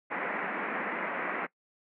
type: band-pass noise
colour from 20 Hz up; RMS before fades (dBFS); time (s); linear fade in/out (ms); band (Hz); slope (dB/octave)
white; -34; 0.1-1.47; 20; 180 to 2200; 48
effects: noise-tail reverb RT60 0.1 s tail -21 dB re dry